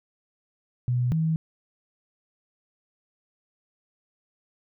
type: tone pair in turn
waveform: sine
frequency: 123.47 / 160.44 Hz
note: B2 / E3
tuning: 0 / -47 cents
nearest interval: perfect fourth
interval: 453 cents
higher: second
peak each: -21 dBFS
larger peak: neither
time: 0.88-1.12 / 1.12-1.36 s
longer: neither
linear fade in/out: 0 ms
effects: none